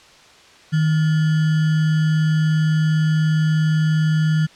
sine tone with sample-and-hold, 156.2 Hz, D#3, 7 cents sharp, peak -14 dBFS, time 0.72-4.47 s, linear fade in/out 20 ms, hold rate 1575 Hz, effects white hiss -47 dBFS RMS until 4.55 s + low-pass 5000 Hz 12 dB/octave

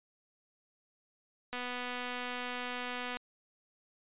click train, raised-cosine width 0.3 ms, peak -23 dBFS, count 406, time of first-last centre 1.53-3.17 s, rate 247 Hz, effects resampled to 8000 Hz

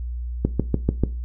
click train, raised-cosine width 3 ms, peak -5 dBFS, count 5, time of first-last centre 0.45-1.037 s, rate 6.82 Hz, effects noise-tail reverb RT60 0.3 s tail -17 dB re dry + added 60 Hz sine -26 dBFS peak until 1.24 s

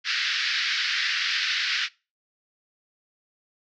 pink band-pass noise, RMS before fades -26 dBFS, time 0.04-1.89 s, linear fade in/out 50 ms, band 1500 to 5200 Hz, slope 48 dB/octave, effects noise-tail reverb RT60 0.3 s tail -23 dB re dry

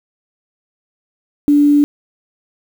sine tone with quantisation, 290.7 Hz, D4, 18 cents flat, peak -7 dBFS, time 1.48-1.84 s, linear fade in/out 0 ms, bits 6, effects none

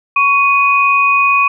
sine tone pair together, 1112.3 / 2489 Hz, C#6 / D#7, +6 / 0 cents, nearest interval octave + major second, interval 1394 cents, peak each -11 dBFS, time 0.16-1.48 s, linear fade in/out 5 ms, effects none

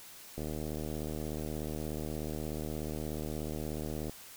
click train, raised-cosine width 2 ms, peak -25 dBFS, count 286, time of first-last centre 0.38-4.096 s, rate 76.7 Hz, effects white hiss -51 dBFS RMS until 4.36 s

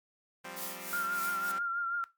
5% pulse chord, F suspended second, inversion none, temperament equal, 174.61 / 196 / 261.6 Hz, F3 / G3 / C4, 0 / 0 / 0 cents, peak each -36 dBFS, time 0.44-1.59 s, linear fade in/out 10 ms
blue noise with tremolo, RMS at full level -38 dBFS, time 0.56-1.52 s, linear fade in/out 10 ms, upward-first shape triangle, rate 3.3 Hz, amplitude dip 85%
sine tone with vibrato, 1386 Hz, F6, 14 cents flat, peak -30 dBFS, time 0.93-2.04 s, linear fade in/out 0 ms, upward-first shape triangle, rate 6.1 Hz, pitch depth 44 cents each way
effects noise-tail reverb RT60 0.2 s tail -17 dB re dry + MP3 96 kbps

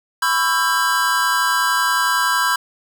square chord, C# half-diminished seventh, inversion third, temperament just, 997.9 / 1108.7 / 1330.5 / 1596.6 Hz, B5 / C#6 / E6 / G6, +18 / 0 / +16 / +31 cents, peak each -21 / -26 / -23 / -20 dBFS, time 0.22-2.56 s, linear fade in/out 5 ms, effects none

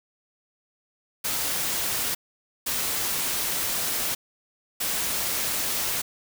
white noise bursts at uneven times, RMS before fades -27 dBFS, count 3, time 1.24-2.15 / 2.66-4.15 / 4.8-6.02 s, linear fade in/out 10 ms, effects none

